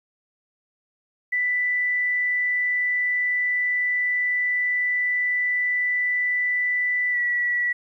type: tone with pitch glide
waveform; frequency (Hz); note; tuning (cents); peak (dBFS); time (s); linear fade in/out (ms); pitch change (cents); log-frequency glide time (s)
sine; 1982 to 1944.6; B6 to B6; +6 to -27; -20; 1.32-7.73; 10; -33; 7.11-7.18
effects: 10-bit